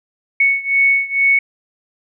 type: beating tone pair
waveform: sine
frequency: 2215 / 2217.2 Hz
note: C#7 / C#7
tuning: -2 / 0 cents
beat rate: 2.2 Hz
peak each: -14 / -16 dBFS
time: 0.4-1.39 s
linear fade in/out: 5 ms
effects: none